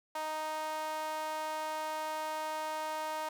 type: tone with high-pass filter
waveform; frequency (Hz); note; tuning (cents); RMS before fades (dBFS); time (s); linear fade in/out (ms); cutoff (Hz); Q
sawtooth; 311.1; D#4; 0; -37; 0.15-3.29; 5; 800; 6.5
effects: none